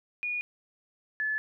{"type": "tone pair in turn", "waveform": "sine", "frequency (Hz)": [2448, 1727.4], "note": ["D#7", "A6"], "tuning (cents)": [-29, -32], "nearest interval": "tritone", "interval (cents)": 603, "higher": "first", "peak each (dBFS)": [-29, -27], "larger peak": "second", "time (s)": [[0.23, 0.41], [1.2, 1.38]], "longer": "neither", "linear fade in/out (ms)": 0, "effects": []}